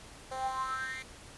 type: tone with high-pass filter sweep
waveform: 10% pulse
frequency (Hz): 261.6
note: C4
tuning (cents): 0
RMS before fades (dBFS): -36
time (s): 0.31-1.03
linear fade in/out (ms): 10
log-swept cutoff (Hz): 600 to 2300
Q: 9.2
effects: pink hiss -51 dBFS RMS until 1.37 s + resampled to 24000 Hz